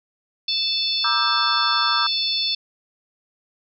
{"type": "harmonic tone", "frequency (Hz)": 880, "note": "A5", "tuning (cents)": 0, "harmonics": [3, 4, 5, 6], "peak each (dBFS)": [-32, -24, -23, -28], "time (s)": [0.48, 2.55], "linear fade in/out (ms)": 5}
{"type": "chord", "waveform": "sine", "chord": "E half-diminished seventh", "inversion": "second", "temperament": "just", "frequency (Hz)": [949.3, 1186.7, 1318.5, 1582.2], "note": ["Bb5", "D6", "E6", "G6"], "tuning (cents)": [31, 18, 0, 16], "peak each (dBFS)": [-28, -25, -23, -27], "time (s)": [1.04, 2.07], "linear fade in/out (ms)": 5}
{"effects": []}